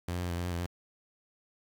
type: tone with pitch steps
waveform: sawtooth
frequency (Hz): 87.5 / 89.1 / 88.6 / 85.7 / 87.9 / 89.3 / 85.5 / 88.3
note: F2 / F2 / F2 / F2 / F2 / F2 / F2 / F2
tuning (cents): +4 / +35 / +25 / -32 / +12 / +39 / -36 / +20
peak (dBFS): -28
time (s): 0.08-0.664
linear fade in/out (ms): 5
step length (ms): 73
effects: 9-bit